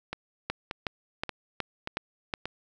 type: two click trains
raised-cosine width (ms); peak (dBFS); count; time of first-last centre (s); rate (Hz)
0.3; -13 / -17; 6 / 5; 0.5-2.338 / 0.13-2.456; 2.72 / 1.72
effects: none